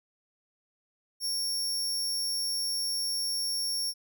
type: tone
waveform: sawtooth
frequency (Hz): 5500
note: F8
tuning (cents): -27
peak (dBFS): -26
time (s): 1.2-3.94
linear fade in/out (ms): 50
effects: none